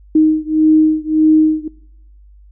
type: beating tone pair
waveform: sine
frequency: 311.1 / 312.8 Hz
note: D#4 / D#4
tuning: 0 / +9 cents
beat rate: 1.7 Hz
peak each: -12 dBFS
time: 0.15-1.68 s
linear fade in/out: 5 ms
effects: noise-tail reverb RT60 0.9 s tail -23 dB re dry + added 50 Hz sine -40 dBFS peak until 2.51 s